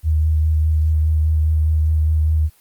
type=tone with vibrato; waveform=sine; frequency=78 Hz; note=D#2; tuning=5 cents sharp; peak=-13 dBFS; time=0.03-2.5 s; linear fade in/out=50 ms; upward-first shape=sine; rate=4.9 Hz; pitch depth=18 cents each way; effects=white hiss -54 dBFS RMS until 2.6 s + Opus 24 kbps

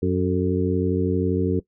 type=harmonic tone with a mistuned harmonic; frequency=92.5 Hz; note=F#2; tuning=in tune; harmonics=1 / 2 / 3 / 4 / 5; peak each=-25 / -25 / -25 / -25 / -25 dBFS; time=0.02-1.6 s; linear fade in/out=10 ms; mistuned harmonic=5; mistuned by=-56 cents; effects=noise-tail reverb RT60 0.1 s tail -19 dB re dry

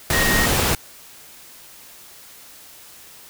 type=tone in noise; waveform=sine; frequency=1872 Hz; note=A#6; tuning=7 cents sharp; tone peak=-20 dBFS; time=0.13-0.46 s; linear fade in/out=2 ms; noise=pink; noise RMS=-19 dBFS; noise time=0.1-0.75 s; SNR=-4 dB; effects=white hiss -44 dBFS RMS until 3.29 s

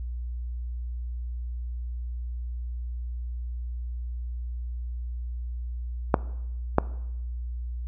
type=clicks; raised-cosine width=1 ms; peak=-3 dBFS; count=2; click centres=6.142 / 6.784 s; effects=noise-tail reverb RT60 0.9 s tail -19 dB re dry + added 60 Hz sine -30 dBFS peak until 7.87 s

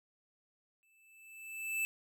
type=tone with exponential growth; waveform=square; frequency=2637 Hz; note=E7; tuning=in tune; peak=-31 dBFS; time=0.83-1.85 s; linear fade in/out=0 ms; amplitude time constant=220 ms; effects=none

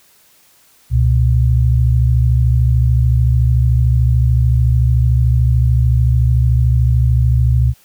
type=tone pair together; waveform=sine; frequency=68.03 / 121.6 Hz; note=C#2 / B2; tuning=-32 / -26 cents; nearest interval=minor seventh; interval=1006 cents; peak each=-12 dBFS; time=0.9-7.74 s; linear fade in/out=50 ms; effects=white hiss -51 dBFS RMS until 7.84 s

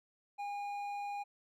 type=tone with hard clipping; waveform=triangle; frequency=813 Hz; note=G#5; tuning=37 cents flat; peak=-39 dBFS; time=0.38-1.24 s; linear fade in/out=20 ms; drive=10 dB; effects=none

